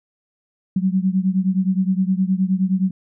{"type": "beating tone pair", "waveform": "sine", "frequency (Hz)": [185, 194.6], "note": ["F#3", "G3"], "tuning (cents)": [0, -12], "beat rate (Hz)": 9.6, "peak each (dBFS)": [-18, -20], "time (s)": [0.76, 2.91], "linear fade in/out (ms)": 5, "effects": []}